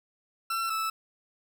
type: tone pair in turn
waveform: 40% pulse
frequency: 1347 / 1313.2 Hz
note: E6 / E6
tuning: +37 / -7 cents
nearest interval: unison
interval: 44 cents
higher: first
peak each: -27 / -27 dBFS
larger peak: neither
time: 0.5-0.7 / 0.7-0.9 s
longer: neither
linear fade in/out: 5 ms
effects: 10-bit